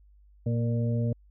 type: harmonic tone with a mistuned harmonic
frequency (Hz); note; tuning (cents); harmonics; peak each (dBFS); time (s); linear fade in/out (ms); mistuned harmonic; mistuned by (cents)
116.54; A#2; 0; 1 / 2 / 4 / 5; -25 / -31 / -37 / -39; 0.46-1.13; 5; 5; +25
effects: added 50 Hz sine -54 dBFS peak until 1.3 s